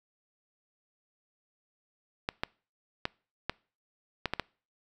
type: clicks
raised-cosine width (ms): 0.3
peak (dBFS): -13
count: 7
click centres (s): 2.289 / 2.435 / 3.054 / 3.496 / 4.257 / 4.336 / 4.397
effects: noise-tail reverb RT60 0.4 s tail -25 dB re dry